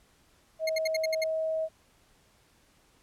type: tone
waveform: sine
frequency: 638 Hz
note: D#5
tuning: 43 cents sharp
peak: -27 dBFS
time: 0.59-1.69 s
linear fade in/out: 50 ms
type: tone bursts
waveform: 25% pulse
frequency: 2139 Hz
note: C7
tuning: 38 cents sharp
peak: -25 dBFS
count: 7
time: 0.67-1.24 s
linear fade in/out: 5 ms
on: 24 ms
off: 67 ms
effects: pink hiss -64 dBFS RMS until 3.02 s + low-pass 12000 Hz 12 dB/octave